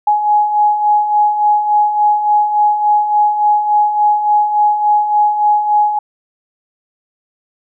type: beating tone pair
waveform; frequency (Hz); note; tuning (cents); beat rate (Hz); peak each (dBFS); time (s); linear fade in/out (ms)
sine; 835 / 838.5; G#5 / G#5; +9 / +16; 3.5; -18 / -10; 0.07-5.99; 5
effects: none